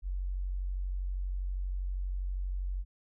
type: tone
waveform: sine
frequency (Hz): 46.25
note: F#1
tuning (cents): 0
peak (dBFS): -31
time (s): 0.02-2.85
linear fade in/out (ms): 50
effects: none